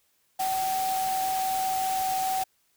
sine tone in noise, 760 Hz, F#5, 46 cents sharp, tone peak -25 dBFS, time 0.39-2.44 s, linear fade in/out 10 ms, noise white, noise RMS -35 dBFS, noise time 0.39-2.44 s, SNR +7 dB, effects white hiss -69 dBFS RMS until 2.76 s

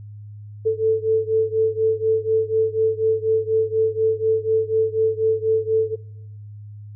sine beating tone pair, 440 / 444.1 Hz, A4 / A4, 0 / +16 cents, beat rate 4.1 Hz, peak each -19 / -20 dBFS, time 0.65-5.96 s, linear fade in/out 20 ms, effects noise-tail reverb RT60 0.8 s tail -22 dB re dry + added 104 Hz sine -35 dBFS peak until 6.95 s

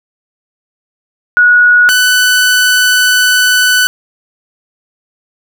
sine / sawtooth tone pair in turn, 1459 / 1495.7 Hz, F#6 / F#6, -25 / +18 cents, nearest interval unison, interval 43 cents, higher second, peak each -3 dBFS, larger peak neither, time 1.37-1.89 / 1.89-3.87 s, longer second, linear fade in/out 0 ms, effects none

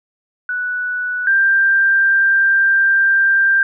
sine tone pair in turn, 1480 / 1582.6 Hz, F#6 / G6, 0 / +16 cents, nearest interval minor second, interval 116 cents, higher second, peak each -18 / -10 dBFS, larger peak second, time 0.49-1.27 / 1.27-3.63 s, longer second, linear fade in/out 2 ms, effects none

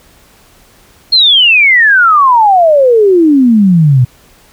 sine exponential sweep, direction down, 4302 to 120 Hz, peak -3 dBFS, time 1.12-4.05 s, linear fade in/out 10 ms, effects pink hiss -44 dBFS RMS until 4.52 s

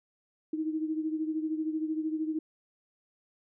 sine beating tone pair, 312 / 325 Hz, D#4 / E4, +5 / -24 cents, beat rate 13 Hz, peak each -30 / -36 dBFS, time 0.53-2.39 s, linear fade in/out 5 ms, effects none

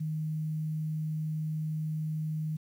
sine tone with quantisation, 155.56 Hz, D#3, in tune, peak -30 dBFS, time 0-2.57 s, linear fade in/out 10 ms, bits 10, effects none

